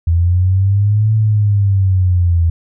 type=linear two-way sweep; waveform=sine; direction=up then down; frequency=82.41 to 110 to 82.41 Hz; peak=-9 dBFS; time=0.07-2.5 s; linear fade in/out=5 ms; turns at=1.14 s; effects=none